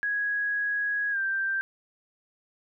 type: tone with pitch glide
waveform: sine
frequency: 1661.2 to 1573.4 Hz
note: G#6 to G6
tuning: 0 to +6 cents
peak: -25 dBFS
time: 0.03-1.61 s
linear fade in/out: 0 ms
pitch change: -94 cents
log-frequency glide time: 1.11-1.18 s
effects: none